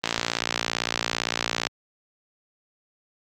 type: click train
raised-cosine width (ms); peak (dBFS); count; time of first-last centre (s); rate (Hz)
0.2; -5; 95; 0.04-1.669; 57.7
effects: high-pass 100 Hz 12 dB/octave + Opus 32 kbps